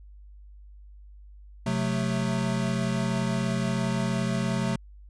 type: chord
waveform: square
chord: F# diminished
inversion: second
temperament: equal with one note detuned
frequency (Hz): 130.81 / 182.87 / 220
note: C3 / F#3 / A3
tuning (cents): 0 / -20 / 0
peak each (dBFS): -30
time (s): 1.66-4.76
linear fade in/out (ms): 5
effects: added 50 Hz sine -45 dBFS peak until 5.09 s + resampled to 22050 Hz